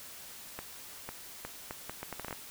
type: accelerating click train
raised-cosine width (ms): 0.5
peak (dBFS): -23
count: 12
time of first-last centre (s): 0.59-2.328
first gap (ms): 500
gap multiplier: 0.72
effects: white hiss -48 dBFS RMS until 2.5 s